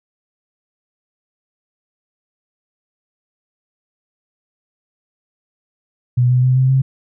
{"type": "tone with pitch steps", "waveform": "sine", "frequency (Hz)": [123.47, 125.77, 128.12, 130.51, 132.94], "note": ["B2", "B2", "C3", "C3", "C3"], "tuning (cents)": [0, 32, -36, -4, 28], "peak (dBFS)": -10, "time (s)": [6.17, 6.82], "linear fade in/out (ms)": 10, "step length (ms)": 130, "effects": []}